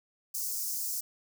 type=high-pass noise; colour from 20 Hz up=white; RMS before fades=-34 dBFS; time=0.34-1.01 s; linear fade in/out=10 ms; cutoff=5000 Hz; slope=48 dB/octave; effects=none